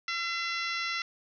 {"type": "harmonic tone", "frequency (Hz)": 679, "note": "F5", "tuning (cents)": -49, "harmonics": [2, 3, 4, 5, 6, 7, 8, 9], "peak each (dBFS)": [-36, -34, -38, -41, -40, -45, -42, -49], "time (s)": [0.08, 1.02], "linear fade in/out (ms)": 2, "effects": []}